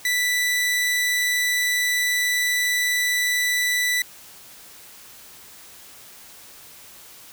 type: tone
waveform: sawtooth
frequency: 1975.5 Hz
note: B6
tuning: in tune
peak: -16 dBFS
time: 0.05-4.02 s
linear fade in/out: 2 ms
effects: white hiss -45 dBFS RMS until 7.32 s